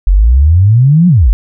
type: exponential two-way sweep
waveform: sine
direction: up then down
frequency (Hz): 43.08 to 185 to 43.08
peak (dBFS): -3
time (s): 0.07-1.33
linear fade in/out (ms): 0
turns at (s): 1.08
effects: none